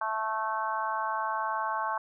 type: harmonic tone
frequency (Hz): 219.3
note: A3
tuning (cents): -6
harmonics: 3 / 4 / 5 / 6 / 7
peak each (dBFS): -38 / -32 / -32 / -40 / -37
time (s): 0.01-1.98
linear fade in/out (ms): 5
effects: none

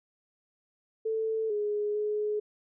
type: tone with pitch steps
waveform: sine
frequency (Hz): 442.6 / 416.7 / 421.3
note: A4 / G#4 / G#4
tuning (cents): +10 / +6 / +25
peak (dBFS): -27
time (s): 1.05-2.4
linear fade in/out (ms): 10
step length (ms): 450
effects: none

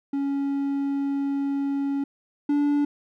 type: tone pair in turn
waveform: triangle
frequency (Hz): 278.7 / 289.5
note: C#4 / D4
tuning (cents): +9 / -25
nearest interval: minor second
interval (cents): 66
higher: second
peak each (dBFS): -21 / -17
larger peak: second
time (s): 0.13-2.04 / 2.49-2.85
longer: first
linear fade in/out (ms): 5
effects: none

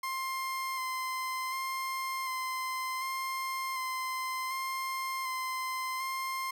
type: tone with vibrato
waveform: 30% pulse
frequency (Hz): 1046.5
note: C6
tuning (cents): 0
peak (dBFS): -30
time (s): 0.03-6.51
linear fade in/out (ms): 5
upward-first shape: square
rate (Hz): 0.67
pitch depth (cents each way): 16
effects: none

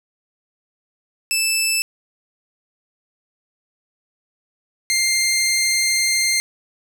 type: tone pair in turn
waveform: 15% pulse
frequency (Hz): 2636 / 2104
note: E7 / C7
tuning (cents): -1 / +9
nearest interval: major third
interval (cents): 390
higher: first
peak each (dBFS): -10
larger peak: neither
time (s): 1.31-1.82 / 4.9-6.4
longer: second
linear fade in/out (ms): 0
effects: none

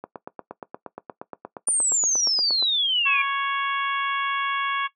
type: click train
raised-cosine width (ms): 1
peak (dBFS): -18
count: 23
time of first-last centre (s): 0.04-2.625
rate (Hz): 8.51
type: exponential sweep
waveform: sine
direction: down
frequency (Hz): 9397 to 2349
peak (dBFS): -19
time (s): 1.67-3.22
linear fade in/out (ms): 5
type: harmonic tone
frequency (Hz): 554.4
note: C#5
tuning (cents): 0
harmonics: 2 / 3 / 4 / 5 / 6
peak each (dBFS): -25 / -29 / -31 / -33 / -35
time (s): 3.05-4.88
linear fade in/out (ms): 20
effects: noise-tail reverb RT60 0.1 s tail -17 dB re dry + high-pass 300 Hz 12 dB/octave

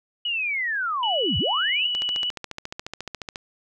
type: linear two-way sweep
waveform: sine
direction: down then up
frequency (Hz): 2960 to 69.3 to 2960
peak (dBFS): -23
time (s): 0.25-1.87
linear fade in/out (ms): 5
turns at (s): 1.38
type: tone with vibrato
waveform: sine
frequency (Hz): 2945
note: F#7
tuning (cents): -9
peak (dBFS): -23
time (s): 1.03-2.3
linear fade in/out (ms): 2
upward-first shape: square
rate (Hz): 13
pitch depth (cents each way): 8
type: click train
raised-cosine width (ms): 0.2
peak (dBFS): -15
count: 21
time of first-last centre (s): 1.95-3.358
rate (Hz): 14.2
effects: none

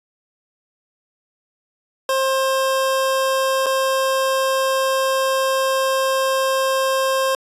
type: tone with dropouts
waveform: 25% pulse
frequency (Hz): 531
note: C5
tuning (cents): +25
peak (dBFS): -13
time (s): 2.09-7.35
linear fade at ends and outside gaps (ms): 2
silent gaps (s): 3.661-3.665
effects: resampled to 32000 Hz

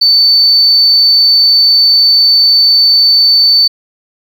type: tone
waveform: sine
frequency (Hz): 4526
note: C#8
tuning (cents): +35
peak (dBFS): -3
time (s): 0.01-3.68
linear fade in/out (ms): 10
effects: tanh soft clip ceiling 0 dBFS + 7-bit

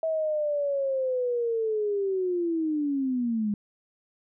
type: linear sweep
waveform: sine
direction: down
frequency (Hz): 649 to 202.7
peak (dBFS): -24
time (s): 0.03-3.54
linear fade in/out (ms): 2
effects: none

